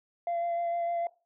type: tone with vibrato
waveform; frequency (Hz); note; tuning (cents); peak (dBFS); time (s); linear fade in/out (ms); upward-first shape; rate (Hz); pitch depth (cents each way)
sine; 686; F5; -31; -26; 0.27-1.07; 2; triangle; 6.6; 17
effects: noise-tail reverb RT60 0.3 s tail -20 dB re dry + tanh soft clip ceiling -26 dBFS